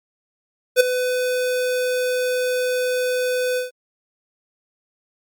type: tone with ADSR envelope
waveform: square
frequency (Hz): 502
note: B4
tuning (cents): +28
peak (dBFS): -8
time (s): 0.76-3.71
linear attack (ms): 43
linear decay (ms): 10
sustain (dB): -12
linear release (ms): 140
effects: Opus 48 kbps